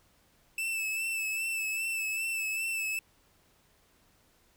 45% pulse tone with vibrato, 2637 Hz, E7, in tune, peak -30 dBFS, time 0.58-2.99 s, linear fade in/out 2 ms, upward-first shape sine, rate 2.5 Hz, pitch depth 34 cents each way, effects pink hiss -66 dBFS RMS until 4.56 s

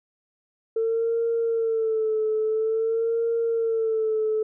sine tone with vibrato, 447.6 Hz, A4, 30 cents sharp, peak -20 dBFS, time 0.76-4.43 s, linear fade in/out 5 ms, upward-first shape sine, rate 0.49 Hz, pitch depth 54 cents each way, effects tanh soft clip ceiling -16 dBFS

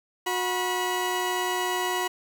20% pulse tone pair together, 363.4 / 972 Hz, F#4 / B5, -31 / -28 cents, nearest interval octave + perfect fourth, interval 1703 cents, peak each -23 dBFS, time 0.26-2.08 s, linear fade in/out 10 ms, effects none

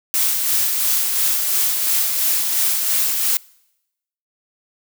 blue noise with tremolo, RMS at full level -17 dBFS, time 0.14-3.37 s, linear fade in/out 0 ms, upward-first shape sine, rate 2.9 Hz, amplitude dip 35%, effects noise-tail reverb RT60 0.9 s tail -25 dB re dry

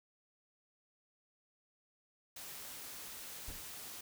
white noise, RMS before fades -48 dBFS, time 2.36-4.01 s, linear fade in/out 5 ms
brown noise with exponential decay, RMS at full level -43 dBFS, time 3.48-3.73 s, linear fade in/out 5 ms, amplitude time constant 54 ms
effects none

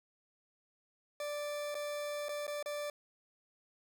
40% pulse tone with dropouts, 587.3 Hz, D5, in tune, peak -36 dBFS, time 1.2-2.9 s, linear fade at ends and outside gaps 2 ms, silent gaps 1.745-1.751 / 2.285-2.291 / 2.468-2.478 / 2.627-2.659 s, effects 13-bit

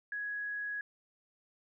sine tone, 1669 Hz, G#6, 8 cents sharp, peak -35 dBFS, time 0.12-0.81 s, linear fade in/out 2 ms, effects none

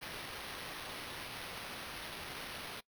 white noise with sample-and-hold, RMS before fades -45 dBFS, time 0.01-2.81 s, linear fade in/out 20 ms, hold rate 7350 Hz, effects noise-tail reverb RT60 0.1 s tail -21 dB re dry

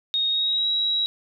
sine tone with pitch glide, 3729 to 3865 Hz, A#7 to B7, 0 to -38 cents, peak -20 dBFS, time 0.14-1.06 s, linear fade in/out 0 ms, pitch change +62 cents, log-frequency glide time 0.29-0.67 s, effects none

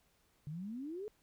sine exponential sweep, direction up, 142.4 to 440 Hz, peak -40 dBFS, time 0.47-1.08 s, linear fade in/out 0 ms, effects pink hiss -73 dBFS RMS until 1.22 s

